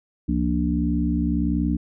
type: tone cluster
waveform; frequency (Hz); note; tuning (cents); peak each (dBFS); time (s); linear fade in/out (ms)
sine; 69.1 / 171.3 / 232.6 / 293.2; C#2 / F3 / A#3 / D4; -5 / -33 / -4 / -3; -25; 0.28-1.77; 10
effects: none